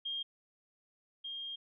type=tone pair in turn; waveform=sine; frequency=3220 / 3220 Hz; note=G7 / G7; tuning=+46 / +46 cents; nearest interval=unison; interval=0 cents; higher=neither; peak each=-35 / -39 dBFS; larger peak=first; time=0.05-0.23 / 1.24-1.56 s; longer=second; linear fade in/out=10 ms; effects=none